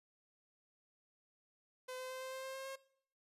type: tone with pitch steps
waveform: sawtooth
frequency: 510 / 513.8 / 517.7 / 521.6 / 525.6 / 529.5 / 533.5 / 537.5 Hz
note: C5 / C5 / C5 / C5 / C5 / C5 / C5 / C5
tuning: -44 / -32 / -18 / -5 / +8 / +21 / +34 / +47 cents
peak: -40 dBFS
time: 1.88-2.76 s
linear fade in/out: 10 ms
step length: 110 ms
effects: noise-tail reverb RT60 0.6 s tail -19 dB re dry + resampled to 32000 Hz